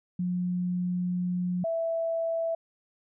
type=tone pair in turn; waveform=sine; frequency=179.2 / 660.4 Hz; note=F3 / E5; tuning=+45 / +3 cents; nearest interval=octave + major seventh; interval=2258 cents; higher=second; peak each=-26 dBFS; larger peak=neither; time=0.19-1.64 / 1.64-2.55 s; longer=first; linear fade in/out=5 ms; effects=none